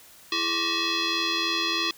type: tone with frequency modulation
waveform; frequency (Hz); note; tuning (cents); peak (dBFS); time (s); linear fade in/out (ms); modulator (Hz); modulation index
sine; 416.1; G#4; +3; -23; 0.32-1.91; 2; 749; 5.9
effects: white hiss -51 dBFS RMS until 1.97 s